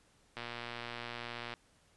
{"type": "click train", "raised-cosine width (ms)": 0.3, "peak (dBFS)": -25, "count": 140, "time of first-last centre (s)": [0.37, 1.538], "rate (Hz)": 119, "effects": ["pink hiss -68 dBFS RMS until 1.96 s", "resampled to 24000 Hz"]}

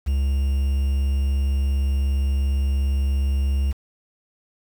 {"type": "tone with quantisation", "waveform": "triangle", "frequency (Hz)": 68.6, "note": "C#2", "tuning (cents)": -17, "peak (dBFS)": -16, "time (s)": [0.06, 3.73], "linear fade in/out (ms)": 20, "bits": 7, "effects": []}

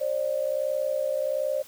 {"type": "tone pair together", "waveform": "sine", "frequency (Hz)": [538, 599.3], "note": ["C5", "D5"], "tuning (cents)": [48, 35], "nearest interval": "major second", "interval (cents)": 187, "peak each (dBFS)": -27, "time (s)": [0, 1.63], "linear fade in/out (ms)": 20, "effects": ["white hiss -50 dBFS RMS until 1.67 s"]}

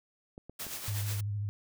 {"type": "clicks", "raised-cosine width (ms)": 2, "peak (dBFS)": -32, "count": 3, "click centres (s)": [0.379, 0.496, 0.667]}
{"type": "noise with tremolo", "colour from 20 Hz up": "white", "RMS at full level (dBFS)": -38, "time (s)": [0.59, 1.21], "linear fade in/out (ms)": 10, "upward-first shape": "sine", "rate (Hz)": 8.2, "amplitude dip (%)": 50}
{"type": "tone with vibrato", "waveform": "sine", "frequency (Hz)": 102.9, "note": "G#2", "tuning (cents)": -16, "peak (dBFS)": -31, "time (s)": [0.88, 1.49], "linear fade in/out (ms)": 0, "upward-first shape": "sine", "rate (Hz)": 13, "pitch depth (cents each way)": 40}
{"effects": []}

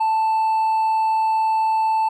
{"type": "tone with hard clipping", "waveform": "sine", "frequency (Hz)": 882, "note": "A5", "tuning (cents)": 4, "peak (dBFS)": -17, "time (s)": [0, 2.09], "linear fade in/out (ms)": 10, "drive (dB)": 2, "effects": []}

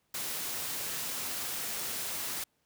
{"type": "noise", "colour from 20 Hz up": "white", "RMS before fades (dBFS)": -36, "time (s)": [0.14, 2.44], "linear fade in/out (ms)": 5, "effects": ["pink hiss -75 dBFS RMS until 2.65 s", "high-pass 80 Hz 12 dB/octave"]}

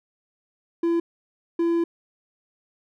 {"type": "tone bursts at uneven times", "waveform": "triangle", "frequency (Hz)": 337.4, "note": "E4", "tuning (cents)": 40, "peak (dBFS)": -17, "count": 2, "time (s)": [[0.83, 1], [1.59, 1.84]], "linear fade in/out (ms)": 5, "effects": []}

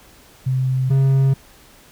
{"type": "tone pair in turn", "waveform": ["sine", "triangle"], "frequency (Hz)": [130, 135.14], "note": ["C3", "C#3"], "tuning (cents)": [-11, -44], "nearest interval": "minor second", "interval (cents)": 67, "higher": "second", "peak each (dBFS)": [-16, -10], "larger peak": "second", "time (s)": [[0.46, 0.9], [0.9, 1.34]], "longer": "neither", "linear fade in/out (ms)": 10, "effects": ["pink hiss -48 dBFS RMS until 1.91 s"]}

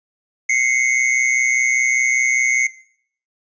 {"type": "tone pair together", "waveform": "square", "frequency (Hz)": [2069, 2194], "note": ["C7", "C#7"], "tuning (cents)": [-20, -18], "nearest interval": "minor second", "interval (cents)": 102, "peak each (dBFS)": -18, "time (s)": [0.49, 2.67], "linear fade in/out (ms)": 5, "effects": ["noise-tail reverb RT60 0.6 s tail -19 dB re dry", "resampled to 16000 Hz"]}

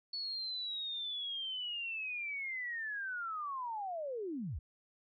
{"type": "linear sweep", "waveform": "sine", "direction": "down", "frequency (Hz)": [4435, 51.91], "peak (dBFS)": -37, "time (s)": [0.13, 4.59], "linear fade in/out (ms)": 5, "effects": []}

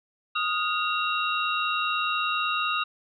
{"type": "tone cluster", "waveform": "sine", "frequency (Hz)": [1244, 1420, 2755, 3800], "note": ["D#6", "F6", "F7", "A#7"], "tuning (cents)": [-1, 28, -24, 33], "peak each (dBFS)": [-27, -33, -29, -32], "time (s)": [0.35, 2.84], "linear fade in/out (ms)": 10, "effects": []}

